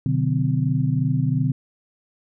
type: tone cluster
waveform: sine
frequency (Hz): 125.4 / 148.3 / 181.6 / 255.3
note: B2 / D3 / F#3 / C4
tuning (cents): +27 / +17 / -32 / -42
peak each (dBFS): -22 / -21 / -30 / -26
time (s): 0.06-1.52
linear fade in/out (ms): 2
effects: none